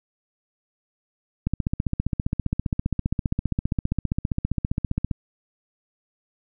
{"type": "click train", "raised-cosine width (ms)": 5, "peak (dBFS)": -10, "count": 56, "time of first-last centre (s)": [1.47, 5.112], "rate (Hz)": 15.1, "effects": []}